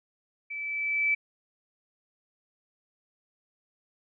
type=tone with level ramp; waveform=sine; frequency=2312 Hz; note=D7; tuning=28 cents flat; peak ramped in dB=-34 to -21 dBFS; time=0.5-1.15 s; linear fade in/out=10 ms; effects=none